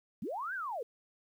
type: linear two-way sweep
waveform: sine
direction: up then down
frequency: 155.1 to 1637 to 426.1 Hz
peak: -35 dBFS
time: 0.22-0.83 s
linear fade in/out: 5 ms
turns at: 0.54 s
effects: 11-bit